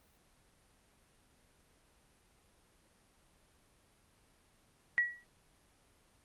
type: tone with exponential decay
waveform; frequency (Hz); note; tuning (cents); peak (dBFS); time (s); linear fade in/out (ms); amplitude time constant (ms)
sine; 1927; B6; -43; -23; 4.98-5.24; 0; 55
effects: pink hiss -68 dBFS RMS until 6.24 s + Opus 32 kbps